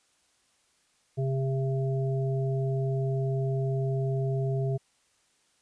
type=harmonic tone; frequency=133.8 Hz; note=C3; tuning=39 cents sharp; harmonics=1 / 3 / 5; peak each=-26 / -33 / -38 dBFS; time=1.17-4.78 s; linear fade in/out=20 ms; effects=white hiss -68 dBFS RMS until 5.61 s + resampled to 22050 Hz